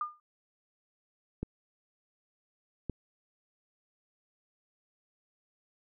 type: tone with exponential decay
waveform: sine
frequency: 1210 Hz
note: D#6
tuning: 49 cents flat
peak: -27 dBFS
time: 0.01-0.2 s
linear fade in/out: 2 ms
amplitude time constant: 40 ms
type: clicks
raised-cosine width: 3 ms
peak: -21 dBFS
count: 2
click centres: 1.43 / 2.897 s
effects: none